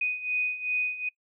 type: beating tone pair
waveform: sine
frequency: 2489 / 2491.6 Hz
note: D#7 / D#7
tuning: 0 / +2 cents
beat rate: 2.6 Hz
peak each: -32 / -28 dBFS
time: 0.01-1.09 s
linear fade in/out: 5 ms
effects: noise-tail reverb RT60 0.1 s tail -23 dB re dry